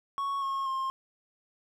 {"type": "tone with pitch steps", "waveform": "triangle", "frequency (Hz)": [1108.7, 1085.9, 1063.5], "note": ["C#6", "C#6", "C6"], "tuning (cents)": [0, -36, 28], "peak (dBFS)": -27, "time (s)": [0.18, 0.9], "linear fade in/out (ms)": 0, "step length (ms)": 240, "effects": []}